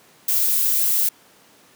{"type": "noise", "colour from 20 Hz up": "violet", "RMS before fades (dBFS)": -19, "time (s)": [0.28, 1.09], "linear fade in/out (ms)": 5, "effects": ["pink hiss -52 dBFS RMS until 1.75 s", "high-pass 200 Hz 12 dB/octave"]}